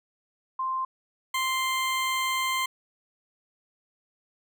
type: tone pair in turn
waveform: sine / 20% pulse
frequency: 1046.5 / 1046.5 Hz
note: C6 / C6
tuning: 0 / 0 cents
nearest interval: unison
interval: 0 cents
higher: neither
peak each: -26 / -20 dBFS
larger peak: second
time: 0.59-0.85 / 1.34-2.66 s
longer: second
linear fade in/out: 5 ms
effects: none